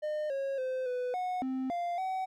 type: tone with pitch steps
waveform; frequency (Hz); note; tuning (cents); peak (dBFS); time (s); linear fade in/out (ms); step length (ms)
triangle; 607 / 546 / 516 / 497.9 / 731 / 261.2 / 696 / 755; D#5 / C#5 / C5 / B4 / F#5 / C4 / F5 / F#5; -43 / -26 / -24 / +14 / -21 / -3 / -6 / +35; -29; 0.02-2.26; 20; 280
effects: none